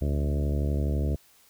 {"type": "harmonic tone with a mistuned harmonic", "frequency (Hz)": 72.2, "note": "D2", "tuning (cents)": -29, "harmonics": [1, 2, 3, 4, 5, 6, 7, 8, 9], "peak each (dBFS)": [-25, -31, -35, -37, -39, -41, -42, -43, -44], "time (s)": [0.01, 1.16], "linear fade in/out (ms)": 10, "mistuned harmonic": 1, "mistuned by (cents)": 34, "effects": ["white hiss -59 dBFS RMS until 1.49 s"]}